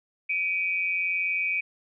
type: tone pair together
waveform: sine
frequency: 2306 / 2487 Hz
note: D7 / D#7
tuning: -32 / -1 cents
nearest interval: minor second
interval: 131 cents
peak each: -27 dBFS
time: 0.29-1.61 s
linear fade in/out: 10 ms
effects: none